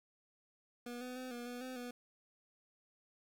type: tone with pitch steps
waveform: 25% pulse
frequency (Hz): 241.7 / 250.7 / 255.6 / 240.4 / 244.7 / 256.8 / 244.7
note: B3 / B3 / C4 / B3 / B3 / C4 / B3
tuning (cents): -37 / +26 / -40 / -46 / -16 / -32 / -16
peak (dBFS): -39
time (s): 0.86-1.91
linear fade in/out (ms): 5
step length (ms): 150
effects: 11-bit